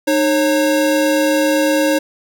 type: tone pair together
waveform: square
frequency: 305.9 / 545 Hz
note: D#4 / C#5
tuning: -29 / -29 cents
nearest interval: minor seventh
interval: 1000 cents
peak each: -16 dBFS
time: 0.07-1.99 s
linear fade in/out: 10 ms
effects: none